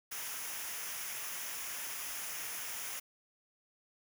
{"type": "noise with comb filter", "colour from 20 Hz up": "white", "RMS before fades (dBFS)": -41, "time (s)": [0.11, 3], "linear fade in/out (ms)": 10, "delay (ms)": 0.24, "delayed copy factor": -0.6, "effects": []}